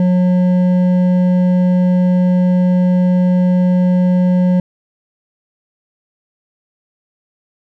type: tone with hard clipping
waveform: sine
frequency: 180.9 Hz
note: F#3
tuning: 39 cents flat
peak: -11 dBFS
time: 0-4.6 s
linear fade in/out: 2 ms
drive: 7 dB
effects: none